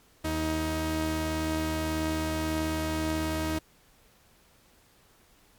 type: tone pair together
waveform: sawtooth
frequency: 78.42 / 315.6 Hz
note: D#2 / D#4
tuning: +14 / +25 cents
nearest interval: 2 octaves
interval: 2411 cents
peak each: -28 / -25 dBFS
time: 0.24-3.59 s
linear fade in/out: 10 ms
effects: pink hiss -61 dBFS RMS until 5.58 s + MP3 96 kbps